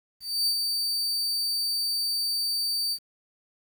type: tone with ADSR envelope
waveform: 40% pulse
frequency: 4610 Hz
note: D8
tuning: 33 cents flat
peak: -20 dBFS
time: 0.2-2.99 s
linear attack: 270 ms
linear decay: 74 ms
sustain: -4 dB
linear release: 68 ms
effects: 9-bit